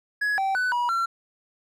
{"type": "tone with pitch steps", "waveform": "triangle", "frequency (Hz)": [1679, 775, 1496, 967, 1360], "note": ["G#6", "G5", "F#6", "B5", "F6"], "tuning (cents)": [18, -20, 19, -37, -46], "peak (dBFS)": -20, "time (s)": [0.21, 1.06], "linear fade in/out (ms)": 10, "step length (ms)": 170, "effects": []}